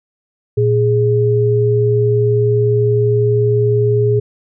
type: tone pair together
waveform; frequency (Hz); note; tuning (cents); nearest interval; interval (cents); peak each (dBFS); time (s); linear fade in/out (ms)
sine; 116.54 / 415.3; A#2 / G#4; 0 / 0; octave + minor seventh; 2200; -13; 0.57-4.2; 10
effects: none